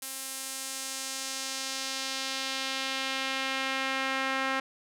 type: tone with band-pass filter sweep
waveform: sawtooth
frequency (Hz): 266.6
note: C4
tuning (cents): +33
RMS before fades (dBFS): -33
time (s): 0.02-4.6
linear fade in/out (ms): 5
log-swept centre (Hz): 11000 to 1700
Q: 1.1
effects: none